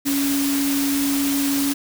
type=tone in noise; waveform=sine; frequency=279.1 Hz; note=C#4; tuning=12 cents sharp; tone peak=-19 dBFS; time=0.05-1.74 s; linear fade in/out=20 ms; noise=white; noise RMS=-26 dBFS; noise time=0.05-1.74 s; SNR=+4 dB; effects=none